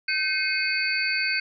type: tone cluster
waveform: sine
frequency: 1544 / 2157 / 2516 / 4520 Hz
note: G6 / C#7 / D#7 / C#8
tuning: -27 / -48 / +19 / +33 cents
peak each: -28 dBFS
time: 0.08-1.4 s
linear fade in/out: 5 ms
effects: none